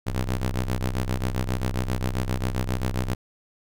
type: ring-modulated tone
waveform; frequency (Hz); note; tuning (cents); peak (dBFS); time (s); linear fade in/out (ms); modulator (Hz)
sawtooth; 63.3; B1; +43; -17; 0.06-3.15; 20; 35.4
effects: none